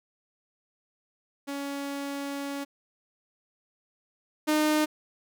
sawtooth tone pair in turn, 280.6 / 305.5 Hz, C#4 / D#4, +21 / -32 cents, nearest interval minor second, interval 147 cents, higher second, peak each -28 / -18 dBFS, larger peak second, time 1.47-2.65 / 4.47-4.86 s, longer first, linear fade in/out 20 ms, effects none

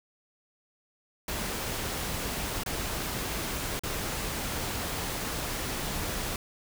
pink noise with dropouts, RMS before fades -33 dBFS, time 1.28-6.36 s, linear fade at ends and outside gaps 2 ms, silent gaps 2.635-2.661 / 3.794-3.835 s, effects none

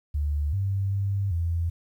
sine tone with pitch steps, 73.5 / 97.9 / 99 / 84.4 Hz, D2 / G2 / G2 / E2, +2 / -2 / +18 / +41 cents, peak -23 dBFS, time 0.14-1.7 s, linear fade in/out 10 ms, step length 390 ms, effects 10-bit

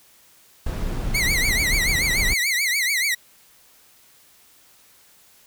brown noise, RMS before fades -25 dBFS, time 0.66-2.34 s, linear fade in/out 5 ms
sawtooth tone with vibrato, 2093 Hz, C7, in tune, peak -16 dBFS, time 1.14-3.15 s, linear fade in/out 10 ms, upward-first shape triangle, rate 6.9 Hz, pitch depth 190 cents each way
effects white hiss -54 dBFS RMS until 5.46 s

